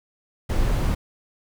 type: noise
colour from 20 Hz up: brown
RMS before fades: -21 dBFS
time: 0.49-0.95 s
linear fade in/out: 10 ms
effects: none